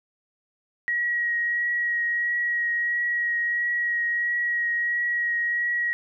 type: tone with vibrato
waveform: sine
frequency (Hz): 1902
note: A#6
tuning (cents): +34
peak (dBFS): -22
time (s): 0.88-5.93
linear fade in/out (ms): 0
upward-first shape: triangle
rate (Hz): 1.5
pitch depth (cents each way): 15
effects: none